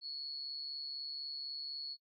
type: tone with amplitude modulation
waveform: sine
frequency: 4378 Hz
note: C#8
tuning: 22 cents flat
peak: -38 dBFS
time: 0.01-1.97 s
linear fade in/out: 50 ms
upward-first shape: sine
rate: 144 Hz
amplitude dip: 60%
effects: noise-tail reverb RT60 0.1 s tail -24 dB re dry